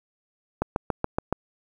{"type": "click train", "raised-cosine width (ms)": 1, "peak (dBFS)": -9, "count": 6, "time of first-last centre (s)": [0.62, 1.326], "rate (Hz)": 7.08, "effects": ["8-bit"]}